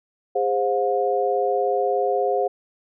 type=tone cluster; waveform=sine; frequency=407.4 / 524 / 717 Hz; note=G#4 / C5 / F5; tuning=-33 / +2 / +45 cents; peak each=-23 dBFS; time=0.35-2.48 s; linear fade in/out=10 ms; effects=none